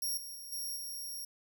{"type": "tone with level steps", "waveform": "10% pulse", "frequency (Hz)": 5588, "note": "F8", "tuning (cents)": 0, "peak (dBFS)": [-27, -37, -39, -31, -34], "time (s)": [0.02, 1.25], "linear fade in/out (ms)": 5, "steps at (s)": [0.17, 0.35, 0.52, 0.76], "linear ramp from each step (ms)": 5, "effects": []}